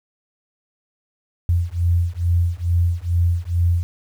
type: beating tone pair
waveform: sine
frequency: 85.3 / 87.6 Hz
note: F2 / F2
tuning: -40 / +6 cents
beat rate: 2.3 Hz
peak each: -19 dBFS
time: 1.49-3.83 s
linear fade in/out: 0 ms
effects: 8-bit